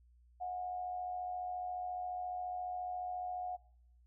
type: tone with amplitude modulation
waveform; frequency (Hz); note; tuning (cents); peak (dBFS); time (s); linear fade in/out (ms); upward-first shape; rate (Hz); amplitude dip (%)
sine; 726; F#5; -33; -35; 0.4-3.57; 20; sine; 94.4; 45
effects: noise-tail reverb RT60 0.8 s tail -24 dB re dry + added 60 Hz sine -62 dBFS peak until 4.06 s